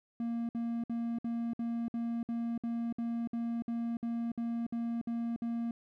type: tone bursts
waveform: triangle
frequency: 233.1 Hz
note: A#3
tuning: in tune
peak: -30 dBFS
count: 16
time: 0.2-5.71 s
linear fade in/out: 2 ms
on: 290 ms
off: 58 ms
effects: none